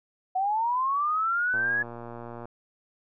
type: linear sweep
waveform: sine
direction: up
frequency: 734 to 1700 Hz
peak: -23 dBFS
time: 0.35-1.83 s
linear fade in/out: 10 ms
type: click train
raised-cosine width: 1 ms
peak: -26 dBFS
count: 109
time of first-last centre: 1.54-2.455 s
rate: 118 Hz
effects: none